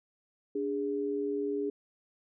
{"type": "tone pair together", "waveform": "sine", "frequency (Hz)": [290.1, 410.3], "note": ["D4", "G#4"], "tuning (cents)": [-21, -21], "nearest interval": "tritone", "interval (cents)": 600, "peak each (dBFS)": [-34, -31], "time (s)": [0.55, 1.7], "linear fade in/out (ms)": 5, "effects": []}